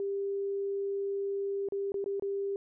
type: tone with dropouts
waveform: sine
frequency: 396.9 Hz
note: G4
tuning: 22 cents sharp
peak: -30 dBFS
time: 0-2.56 s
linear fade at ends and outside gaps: 1 ms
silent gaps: 1.687-1.722 / 1.92-1.942 / 2.042-2.06 / 2.197-2.223 s
effects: none